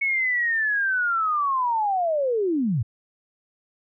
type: linear sweep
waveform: sine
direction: down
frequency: 2217 to 97.6 Hz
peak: -20 dBFS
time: 0.01-2.83 s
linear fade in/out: 10 ms
effects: none